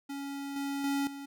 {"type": "tone with level steps", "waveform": "square", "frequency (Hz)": 279.2, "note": "C#4", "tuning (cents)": 13, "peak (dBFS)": [-37, -33, -29, -41], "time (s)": [0.09, 1.26], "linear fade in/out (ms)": 10, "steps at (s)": [0.56, 0.84, 1.07], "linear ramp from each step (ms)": 2, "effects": []}